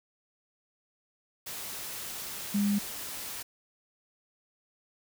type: tone in noise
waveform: sine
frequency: 203.2 Hz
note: G#3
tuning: 38 cents flat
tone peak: -24 dBFS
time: 2.54-2.79 s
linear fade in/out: 10 ms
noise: white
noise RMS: -39 dBFS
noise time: 1.46-3.43 s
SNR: +12 dB
effects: none